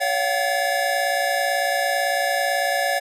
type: tone cluster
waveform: square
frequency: 564 / 696 / 754 / 1721 Hz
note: C#5 / F5 / F#5 / A6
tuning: +30 / -6 / +32 / -39 cents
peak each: -26 dBFS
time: 0-3 s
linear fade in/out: 20 ms
effects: resampled to 32000 Hz